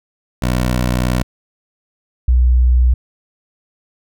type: tone pair in turn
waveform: 15% pulse / sine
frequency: 61.74 / 61.74 Hz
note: B1 / B1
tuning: 0 / 0 cents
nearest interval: unison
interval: 0 cents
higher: neither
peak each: -8 dBFS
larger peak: neither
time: 0.42-1.23 / 2.28-2.94 s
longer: first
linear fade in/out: 5 ms
effects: none